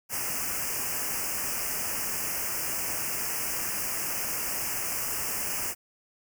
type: band-stop noise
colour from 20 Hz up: white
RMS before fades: -31 dBFS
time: 0.09-5.75 s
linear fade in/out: 50 ms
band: 2900 to 4900 Hz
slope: 96 dB/octave
effects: none